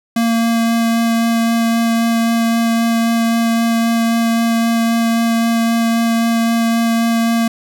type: tone with vibrato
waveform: square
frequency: 230 Hz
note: A#3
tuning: 23 cents flat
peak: -13 dBFS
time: 0.16-7.48 s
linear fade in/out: 5 ms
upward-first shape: sine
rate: 3.8 Hz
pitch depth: 8 cents each way
effects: none